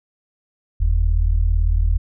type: tone pair together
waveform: sine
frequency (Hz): 41.97 / 79.9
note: E1 / D#2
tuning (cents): +32 / +47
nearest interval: major seventh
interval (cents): 1115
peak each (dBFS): -15 / -19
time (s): 0.8-1.98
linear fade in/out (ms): 10
effects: none